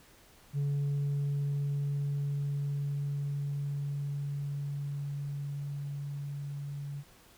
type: tone with level ramp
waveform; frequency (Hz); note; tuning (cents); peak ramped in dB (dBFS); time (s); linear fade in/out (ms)
sine; 142.3; C#3; +46; -25 to -36; 0.53-7.04; 50
effects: tanh soft clip ceiling -27 dBFS + pink hiss -59 dBFS RMS until 7.37 s